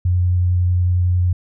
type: tone with vibrato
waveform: sine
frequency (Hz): 89.5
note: F2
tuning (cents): +43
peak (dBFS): -13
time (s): 0.05-1.33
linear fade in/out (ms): 5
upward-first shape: square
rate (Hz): 11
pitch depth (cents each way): 8
effects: none